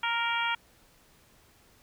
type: harmonic tone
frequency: 466.2 Hz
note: A#4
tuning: in tune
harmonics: 2 / 3 / 4 / 5 / 6 / 7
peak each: -31 / -32 / -37 / -33 / -37 / -36 dBFS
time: 0.03-0.55 s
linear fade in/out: 5 ms
effects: pink hiss -61 dBFS RMS until 1.82 s